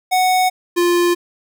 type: tone pair in turn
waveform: square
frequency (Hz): 740 / 349.2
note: F#5 / F4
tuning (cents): 0 / 0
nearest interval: octave + minor second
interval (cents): 1300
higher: first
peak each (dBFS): -13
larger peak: neither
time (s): 0.11-0.5 / 0.76-1.15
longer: neither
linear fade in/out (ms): 20
effects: none